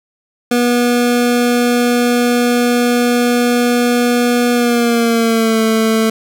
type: tone with pitch glide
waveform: 25% pulse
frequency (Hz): 242.2 to 222.1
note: B3 to A3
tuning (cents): -34 to +16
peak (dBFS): -7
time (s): 0.51-6.1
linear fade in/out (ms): 5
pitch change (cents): -150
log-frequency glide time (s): 4.53-5.61
effects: none